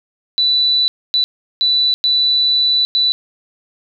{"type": "tone bursts at uneven times", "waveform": "sine", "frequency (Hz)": 3972, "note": "B7", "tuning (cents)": 9, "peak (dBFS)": -11, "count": 5, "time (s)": [[0.38, 0.88], [1.14, 1.24], [1.61, 1.94], [2.04, 2.85], [2.95, 3.12]], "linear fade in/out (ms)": 0, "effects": []}